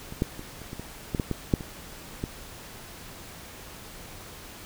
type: clicks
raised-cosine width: 3 ms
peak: -25 / -10 / -25 / -28 / -24 / -23 / -14 / -12 / -14 / -7 / -23 / -16 dBFS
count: 12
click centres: 0.124 / 0.221 / 0.394 / 0.617 / 0.731 / 0.796 / 1.148 / 1.198 / 1.313 / 1.538 / 1.608 / 2.239 s
effects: pink hiss -44 dBFS RMS until 4.65 s